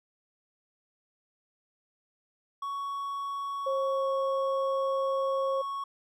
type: tone with pitch glide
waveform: triangle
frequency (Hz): 1116 to 1107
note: C#6 to C#6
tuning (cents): +11 to -3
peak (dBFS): -30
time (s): 2.62-5.84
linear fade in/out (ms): 5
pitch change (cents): -14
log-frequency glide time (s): 3.9-4.08
type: tone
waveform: sine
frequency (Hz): 538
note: C5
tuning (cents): +48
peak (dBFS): -27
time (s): 3.66-5.62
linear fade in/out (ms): 10
effects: none